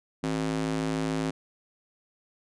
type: tone with high-pass filter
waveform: square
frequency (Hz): 53.5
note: A1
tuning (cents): -48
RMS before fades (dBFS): -29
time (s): 0.23-1.31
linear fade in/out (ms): 10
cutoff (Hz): 220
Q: 2.2
effects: resampled to 22050 Hz